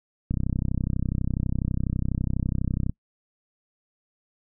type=click train; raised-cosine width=5 ms; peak=-13 dBFS; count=84; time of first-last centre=0.31-2.896 s; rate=32.1 Hz; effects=noise-tail reverb RT60 0.1 s tail -26 dB re dry